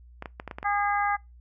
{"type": "clicks", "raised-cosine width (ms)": 0.5, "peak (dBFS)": -20, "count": 7, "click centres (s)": [0.224, 0.258, 0.399, 0.477, 0.512, 0.585, 0.629]}
{"type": "harmonic tone", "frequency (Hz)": 407.9, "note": "G#4", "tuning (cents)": -31, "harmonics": [2, 3, 4, 5], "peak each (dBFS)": [-25, -29, -31, -33], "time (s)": [0.64, 1.17], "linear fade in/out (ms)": 20}
{"effects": ["noise-tail reverb RT60 0.2 s tail -23 dB re dry", "added 60 Hz sine -48 dBFS peak until 1.4 s"]}